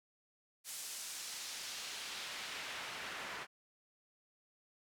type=noise with band-pass filter sweep; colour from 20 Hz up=pink; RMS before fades=-45 dBFS; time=0.64-3.47 s; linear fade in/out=50 ms; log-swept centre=9000 to 1500 Hz; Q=0.84; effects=none